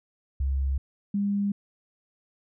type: tone pair in turn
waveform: sine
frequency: 67.7 / 201.6 Hz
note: C#2 / G3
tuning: -40 / +49 cents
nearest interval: octave + perfect fifth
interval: 1889 cents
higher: second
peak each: -23 dBFS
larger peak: neither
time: 0.4-0.78 / 1.14-1.52 s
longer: neither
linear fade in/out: 5 ms
effects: none